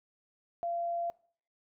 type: tone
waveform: sine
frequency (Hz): 686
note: F5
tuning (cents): -31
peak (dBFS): -31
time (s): 0.63-1.1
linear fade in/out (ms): 0
effects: noise-tail reverb RT60 0.5 s tail -22 dB re dry